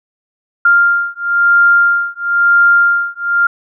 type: beating tone pair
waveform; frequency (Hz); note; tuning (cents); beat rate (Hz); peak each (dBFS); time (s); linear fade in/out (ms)
sine; 1396.9 / 1397.9; F6 / F6; 0 / +1; 1; -11; 0.65-3.47; 5
effects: none